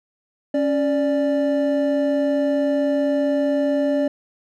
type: tone pair together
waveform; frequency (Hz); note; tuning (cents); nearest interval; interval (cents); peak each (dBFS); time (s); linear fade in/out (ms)
triangle; 277.2 / 587.3; C#4 / D5; 0 / 0; octave + minor second; 1300; -18; 0.54-4.08; 5
effects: none